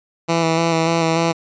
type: tone with vibrato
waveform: 10% pulse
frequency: 164.81 Hz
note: E3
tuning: in tune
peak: -7 dBFS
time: 0.28-1.33 s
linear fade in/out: 20 ms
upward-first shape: square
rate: 3.4 Hz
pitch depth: 19 cents each way
effects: resampled to 16000 Hz